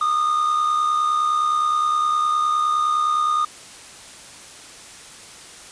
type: tone with amplitude modulation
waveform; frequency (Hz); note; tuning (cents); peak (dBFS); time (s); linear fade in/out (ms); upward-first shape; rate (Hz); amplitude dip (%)
triangle; 1225; D#6; -27; -13; 0.01-3.45; 5; sine; 69.7; 50
effects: white hiss -41 dBFS RMS until 5.71 s + resampled to 22050 Hz